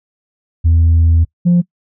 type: tone pair in turn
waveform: sine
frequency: 82.41 / 175.1 Hz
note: E2 / F3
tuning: 0 / +5 cents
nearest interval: octave + minor second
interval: 1305 cents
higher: second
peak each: -5 dBFS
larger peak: neither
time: 0.64-1.25 / 1.45-1.62 s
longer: first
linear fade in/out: 20 ms
effects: noise-tail reverb RT60 0.1 s tail -24 dB re dry + tanh soft clip ceiling -5 dBFS